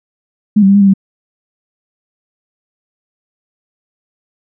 sine tone with pitch steps, 210 / 193.4 / 198 / 202.7 / 197.4 / 193.4 Hz, G#3 / G3 / G3 / G#3 / G3 / G3, +19 / -23 / +18 / -42 / +12 / -23 cents, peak -4 dBFS, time 0.56-0.938 s, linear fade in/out 10 ms, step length 63 ms, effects none

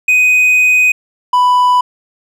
triangle tone pair in turn, 2500 / 992.1 Hz, D#7 / B5, +8 / +8 cents, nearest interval octave + major third, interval 1600 cents, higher first, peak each -5 dBFS, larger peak neither, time 0.08-0.92 / 1.33-1.81 s, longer first, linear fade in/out 5 ms, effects none

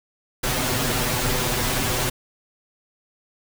pink noise with comb filter, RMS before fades -23 dBFS, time 0.43-2.1 s, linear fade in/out 10 ms, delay 8 ms, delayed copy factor +1, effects none

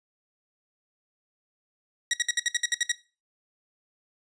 15% pulse tone bursts, 1906 Hz, A#6, 38 cents sharp, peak -16 dBFS, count 10, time 2.11-2.918 s, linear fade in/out 2 ms, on 25 ms, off 62 ms, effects noise-tail reverb RT60 0.3 s tail -17 dB re dry + resampled to 22050 Hz

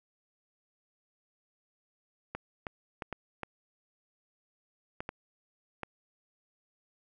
clicks, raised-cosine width 0.5 ms, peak -21 dBFS, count 8, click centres 2.35 / 2.668 / 3.022 / 3.127 / 3.433 / 5.005 / 5.091 / 5.833 s, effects none

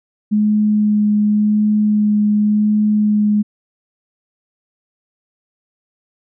sine tone with vibrato, 210.3 Hz, G#3, 22 cents sharp, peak -11 dBFS, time 0.31-3.43 s, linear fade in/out 20 ms, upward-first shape sine, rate 0.9 Hz, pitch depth 10 cents each way, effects none

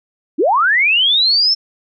sine linear sweep, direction up, 247.2 to 5400 Hz, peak -10 dBFS, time 0.38-1.55 s, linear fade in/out 20 ms, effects none

